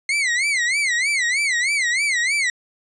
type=tone with vibrato; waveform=40% pulse; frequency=2093 Hz; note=C7; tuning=in tune; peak=-17 dBFS; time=0.09-2.5 s; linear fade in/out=2 ms; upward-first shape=sine; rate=3.2 Hz; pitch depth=190 cents each way; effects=resampled to 22050 Hz